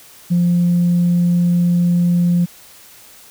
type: tone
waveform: sine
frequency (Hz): 174.61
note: F3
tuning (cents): 0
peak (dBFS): -10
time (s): 0.3-2.46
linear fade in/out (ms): 20
effects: tanh soft clip ceiling -8 dBFS + white hiss -43 dBFS RMS until 3.3 s